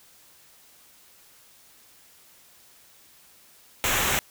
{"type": "noise with comb filter", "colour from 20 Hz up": "pink", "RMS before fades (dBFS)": -24, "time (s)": [3.84, 4.19], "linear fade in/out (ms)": 0, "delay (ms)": 0.21, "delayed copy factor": -0.6, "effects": ["white hiss -55 dBFS RMS until 4.3 s"]}